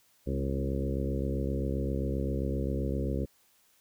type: harmonic tone with a mistuned harmonic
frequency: 67.6 Hz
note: C#2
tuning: 43 cents flat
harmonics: 1 / 2 / 3 / 4 / 5 / 6 / 7 / 8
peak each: -32 / -35 / -37 / -38 / -39 / -40 / -40 / -41 dBFS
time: 0.26-3.26 s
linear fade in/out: 20 ms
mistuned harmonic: 3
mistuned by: +35 cents
effects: white hiss -66 dBFS RMS until 3.8 s